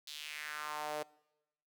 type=tone with high-pass filter sweep; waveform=sawtooth; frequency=150.8 Hz; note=D3; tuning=46 cents sharp; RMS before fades=-42 dBFS; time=0.07-1.03 s; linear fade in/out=5 ms; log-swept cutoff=4000 to 530 Hz; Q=2.8; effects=noise-tail reverb RT60 0.9 s tail -23 dB re dry